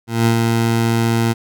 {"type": "tone with ADSR envelope", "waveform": "20% pulse", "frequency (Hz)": 115.2, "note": "A#2", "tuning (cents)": -20, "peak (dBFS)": -6, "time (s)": [0.07, 1.34], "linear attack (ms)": 190, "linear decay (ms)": 92, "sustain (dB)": -3, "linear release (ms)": 24, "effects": []}